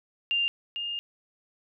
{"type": "tone pair in turn", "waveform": "sine", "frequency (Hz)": [2794, 2823], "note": ["F7", "F7"], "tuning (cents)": [0, 18], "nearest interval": "unison", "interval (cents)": 18, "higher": "second", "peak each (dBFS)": [-23, -30], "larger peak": "first", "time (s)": [[0.31, 0.48], [0.76, 0.99]], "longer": "second", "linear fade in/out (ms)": 0, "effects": []}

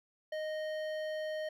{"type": "tone with hard clipping", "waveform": "sine", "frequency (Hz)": 620, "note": "D#5", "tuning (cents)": -6, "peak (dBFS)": -37, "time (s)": [0.32, 1.49], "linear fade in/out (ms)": 5, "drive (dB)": 12, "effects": []}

